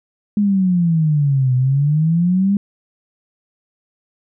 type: exponential two-way sweep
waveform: sine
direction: down then up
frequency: 209.7 to 125.5 to 204.5 Hz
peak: -12 dBFS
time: 0.37-2.57 s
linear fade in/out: 2 ms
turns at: 1.55 s
effects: none